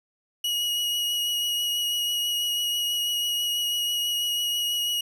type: tone with vibrato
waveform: 40% pulse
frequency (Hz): 2900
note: F#7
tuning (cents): -35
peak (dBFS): -23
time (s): 0.44-5.01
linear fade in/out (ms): 5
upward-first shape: triangle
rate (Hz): 6.1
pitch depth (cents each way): 16
effects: none